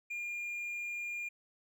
triangle tone, 2411 Hz, D7, 45 cents sharp, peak -35 dBFS, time 0.1-1.29 s, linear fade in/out 10 ms, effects none

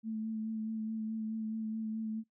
sine tone with vibrato, 220 Hz, A3, in tune, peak -34 dBFS, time 0.03-2.24 s, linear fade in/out 50 ms, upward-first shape sine, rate 4.7 Hz, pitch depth 20 cents each way, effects noise-tail reverb RT60 0.1 s tail -19 dB re dry

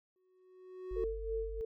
triangle tone with exponential growth, 369.8 Hz, F#4, 1 cent flat, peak -32 dBFS, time 0.16-1.04 s, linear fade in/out 1 ms, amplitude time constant 190 ms
sine tone, 48.43 Hz, G1, 20 cents flat, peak -40 dBFS, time 0.91-1.61 s, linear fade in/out 0 ms
sine tone with tremolo, 447.5 Hz, A4, 29 cents sharp, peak -33 dBFS, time 0.96-1.65 s, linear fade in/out 5 ms, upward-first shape sine, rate 3.1 Hz, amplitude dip 70%
effects none

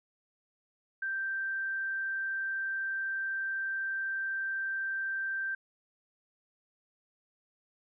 sine tone, 1568 Hz, G6, in tune, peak -31 dBFS, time 1.02-5.55 s, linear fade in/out 5 ms, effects none

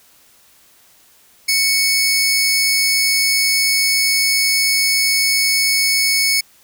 sawtooth tone pair together, 2217 / 5218 Hz, C#7 / E8, 0 / -18 cents, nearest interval octave + minor third, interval 1482 cents, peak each -12 / -15 dBFS, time 1.48-6.41 s, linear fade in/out 10 ms, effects white hiss -51 dBFS RMS until 6.63 s

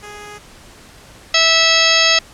10% pulse tone, 415.3 Hz, G#4, in tune, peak -24 dBFS, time 0.02-0.39 s, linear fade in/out 20 ms
harmonic tone, 654 Hz, E5, 14 cents flat, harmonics 1 / 2 / 3 / 4 / 5 / 6 / 7 / 8 / 10, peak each -21 / -21 / -18 / -17 / -18 / -19 / -20 / -17 / -23 dBFS, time 1.34-2.19 s, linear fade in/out 5 ms
effects pink hiss -42 dBFS RMS until 2.33 s + low-pass 10000 Hz 12 dB/octave

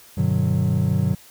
triangle chord, G major seventh, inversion none, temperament equal with one note detuned, 98 / 123.47 / 150 / 185 Hz, G2 / B2 / D3 / F#3, 0 / 0 / +37 / 0 cents, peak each -21 dBFS, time 0.17-1.15 s, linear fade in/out 10 ms, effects white hiss -48 dBFS RMS until 1.3 s

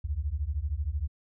sine beating tone pair, 67 / 80 Hz, C2 / D#2, +42 / +49 cents, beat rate 13 Hz, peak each -31 dBFS, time 0.04-1.08 s, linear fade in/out 10 ms, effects none

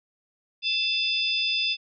sine tone cluster, 2644 / 3535 / 4968 Hz, E7 / A7 / D#8, +5 / +7 / -3 cents, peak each -27 / -26 / -29 dBFS, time 0.62-1.77 s, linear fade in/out 50 ms, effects none

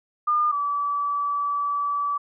sine tone pair in turn, 1209 / 1151.8 Hz, D6 / D6, +50 / -34 cents, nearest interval minor second, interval 84 cents, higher first, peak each -18 / -22 dBFS, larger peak first, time 0.27-0.52 / 0.52-2.18 s, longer second, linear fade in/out 10 ms, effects none

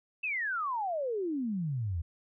sine exponential sweep, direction down, 2695 to 77.3 Hz, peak -30 dBFS, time 0.23-2.02 s, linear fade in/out 10 ms, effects none

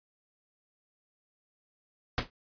pink noise with exponential decay, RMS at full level -24 dBFS, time 2.18-2.3 s, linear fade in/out 0 ms, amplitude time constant 24 ms, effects resampled to 11025 Hz

